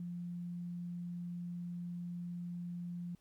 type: tone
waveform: sine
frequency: 174.61 Hz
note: F3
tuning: in tune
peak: -39 dBFS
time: 0-3.15 s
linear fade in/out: 2 ms
effects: pink hiss -74 dBFS RMS until 3.2 s + MP3 96 kbps